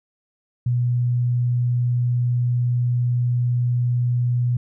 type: tone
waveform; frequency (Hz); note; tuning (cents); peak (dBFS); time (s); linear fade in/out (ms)
sine; 122.2; B2; -18; -17; 0.66-4.57; 5
effects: none